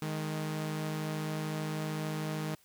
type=tone pair together; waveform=sawtooth; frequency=155.56 / 208.8 Hz; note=D#3 / G#3; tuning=0 / +10 cents; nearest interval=perfect fourth; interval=510 cents; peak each=-30 / -37 dBFS; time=0.02-2.55 s; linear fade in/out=2 ms; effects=white hiss -65 dBFS RMS until 2.64 s